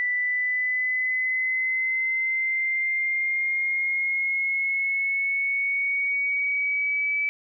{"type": "exponential sweep", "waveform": "sine", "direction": "up", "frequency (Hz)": [1975.5, 2302], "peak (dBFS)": -22, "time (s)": [0, 7.29], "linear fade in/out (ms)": 0, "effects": []}